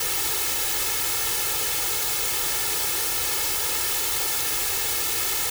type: noise with comb filter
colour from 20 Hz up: white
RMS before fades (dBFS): -25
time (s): 0-5.5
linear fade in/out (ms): 5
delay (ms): 2.3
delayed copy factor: +0.95
effects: none